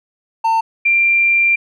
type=tone pair in turn; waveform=triangle / sine; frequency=900 / 2374 Hz; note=A5 / D7; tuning=+39 / +18 cents; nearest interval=octave + perfect fourth; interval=1679 cents; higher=second; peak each=-10 dBFS; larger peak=neither; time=0.44-0.61 / 0.85-1.56 s; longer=second; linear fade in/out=10 ms; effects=none